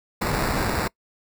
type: noise with sample-and-hold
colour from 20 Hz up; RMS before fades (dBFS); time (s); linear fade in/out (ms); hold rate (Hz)
pink; -24; 0.21-0.88; 10; 3150
effects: noise-tail reverb RT60 0.1 s tail -24 dB re dry